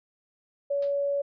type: tone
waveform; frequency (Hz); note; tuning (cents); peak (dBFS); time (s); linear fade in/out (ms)
sine; 565; C#5; +33; -24; 0.7-1.22; 10
type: noise with exponential decay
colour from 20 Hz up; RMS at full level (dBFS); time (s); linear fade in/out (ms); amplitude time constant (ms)
white; -42; 0.82-0.98; 5; 34
effects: resampled to 11025 Hz